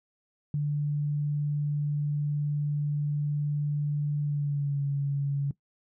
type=tone with pitch glide; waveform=sine; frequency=146.83 to 140.85 Hz; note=D3 to C#3; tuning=0 to +28 cents; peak=-25 dBFS; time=0.54-5.51 s; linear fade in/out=2 ms; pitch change=-72 cents; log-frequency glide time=4.22-4.83 s; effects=noise-tail reverb RT60 0.1 s tail -18 dB re dry